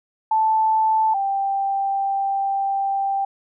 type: tone pair in turn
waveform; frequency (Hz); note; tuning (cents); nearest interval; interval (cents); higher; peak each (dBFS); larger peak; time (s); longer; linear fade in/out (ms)
sine; 878 / 786.5; A5 / G5; -4 / +6; major second; 190; first; -15 / -19; first; 0.31-1.14 / 1.14-3.25; second; 5
effects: none